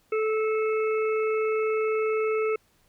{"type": "harmonic tone", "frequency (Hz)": 436.1, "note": "A4", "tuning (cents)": -15, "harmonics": [1, 3, 5, 6], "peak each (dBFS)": [-23, -33, -37, -39], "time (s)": [0.12, 2.56], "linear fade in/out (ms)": 5, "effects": ["pink hiss -65 dBFS RMS until 2.88 s"]}